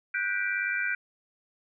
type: chord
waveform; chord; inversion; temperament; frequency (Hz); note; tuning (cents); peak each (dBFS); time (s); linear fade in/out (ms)
sine; G major seventh; third; just; 1470 / 1568 / 1960 / 2352; F#6 / G6 / B6 / D7; -12 / 0 / -14 / +2; -31 / -31 / -36 / -32; 0.14-0.95; 5
effects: none